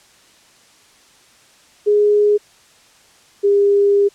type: tone pair in turn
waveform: sine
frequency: 415.3 / 403.2 Hz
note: G#4 / G4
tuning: 0 / +49 cents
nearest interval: minor second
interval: 51 cents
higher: first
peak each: -10 dBFS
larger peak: neither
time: 1.86-2.38 / 3.43-4.09 s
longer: second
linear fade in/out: 20 ms
effects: white hiss -50 dBFS RMS until 4.14 s + low-pass 8000 Hz 12 dB/octave